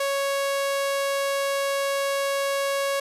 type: tone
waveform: sawtooth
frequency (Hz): 554.4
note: C#5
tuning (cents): 0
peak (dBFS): -19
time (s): 0-3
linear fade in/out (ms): 5
effects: resampled to 32000 Hz + 9-bit